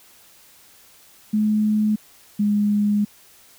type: tone pair in turn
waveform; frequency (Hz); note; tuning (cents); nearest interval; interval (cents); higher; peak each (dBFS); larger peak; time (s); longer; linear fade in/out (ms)
sine; 213.1 / 206.9; G#3 / G#3; +45 / -6; minor second; 51; first; -16; neither; 1.33-1.96 / 2.39-3.05; second; 10
effects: white hiss -51 dBFS RMS until 3.58 s